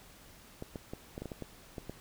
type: clicks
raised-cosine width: 2 ms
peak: -26 dBFS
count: 10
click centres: 0.624 / 0.758 / 0.935 / 1.179 / 1.22 / 1.257 / 1.318 / 1.423 / 1.782 / 1.896 s
effects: pink hiss -56 dBFS RMS until 2 s